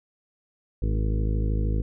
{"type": "harmonic tone with a mistuned harmonic", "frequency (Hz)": 53, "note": "G#1", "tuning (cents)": 36, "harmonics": [1, 2, 3, 4, 5, 6, 7, 8, 9], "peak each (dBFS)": [-23, -28, -35, -36, -40, -38, -43, -41, -41], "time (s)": [0.82, 1.82], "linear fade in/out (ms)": 5, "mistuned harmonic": 5, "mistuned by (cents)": -28, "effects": []}